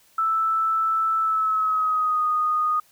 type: tone with pitch glide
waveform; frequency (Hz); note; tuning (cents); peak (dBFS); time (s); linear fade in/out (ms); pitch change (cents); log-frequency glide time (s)
sine; 1318.5 to 1237.3; E6 to D#6; 0 to -10; -19; 0.18-2.8; 5; -110; 1.2-2.25
effects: white hiss -58 dBFS RMS until 2.91 s